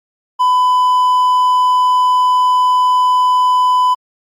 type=tone; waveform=triangle; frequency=1002 Hz; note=B5; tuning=25 cents sharp; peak=-7 dBFS; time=0.39-3.95 s; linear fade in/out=20 ms; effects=Opus 48 kbps